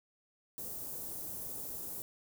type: band-stop noise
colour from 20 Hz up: white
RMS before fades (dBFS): -42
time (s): 0.58-2.02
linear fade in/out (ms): 0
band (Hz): 550 to 11000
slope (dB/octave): 12
effects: none